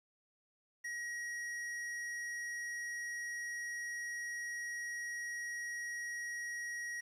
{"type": "tone", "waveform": "square", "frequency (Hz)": 1900, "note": "A#6", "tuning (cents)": 33, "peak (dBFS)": -40, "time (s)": [0.84, 7.01], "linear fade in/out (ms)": 10, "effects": ["low-pass 9000 Hz 12 dB/octave", "11-bit"]}